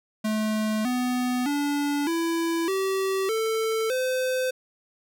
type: tone with pitch steps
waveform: square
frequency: 215.8 / 249.3 / 288.1 / 332.8 / 384.5 / 444.2 / 513.3 Hz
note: A3 / B3 / D4 / E4 / G4 / A4 / C5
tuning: -33 / +16 / -33 / +17 / -33 / +16 / -33 cents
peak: -24 dBFS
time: 0.24-4.51 s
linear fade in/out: 10 ms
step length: 610 ms
effects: none